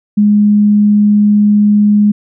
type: tone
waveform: sine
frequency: 207.7 Hz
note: G#3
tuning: in tune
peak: -5 dBFS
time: 0.17-2.12 s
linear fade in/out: 10 ms
effects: none